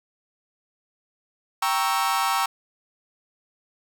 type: chord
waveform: 40% pulse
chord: G diminished seventh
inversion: none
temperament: equal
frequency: 784 / 932.3 / 1108.7 / 1318.5 Hz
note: G5 / Bb5 / Db6 / Fb6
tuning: 0 / 0 / 0 / 0 cents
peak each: -26 dBFS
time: 1.62-2.46 s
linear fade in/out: 5 ms
effects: none